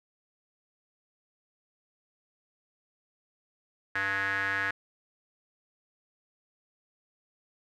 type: tone with band-pass filter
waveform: square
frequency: 98 Hz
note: G2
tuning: in tune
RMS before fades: -30 dBFS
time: 3.95-4.71 s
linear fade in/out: 5 ms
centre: 1700 Hz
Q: 7.1
effects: none